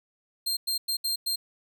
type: tone bursts at uneven times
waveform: sawtooth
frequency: 4186 Hz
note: C8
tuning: in tune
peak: -23 dBFS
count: 5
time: 0.46-0.57 / 0.67-0.78 / 0.88-0.97 / 1.04-1.16 / 1.26-1.36 s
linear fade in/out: 10 ms
effects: none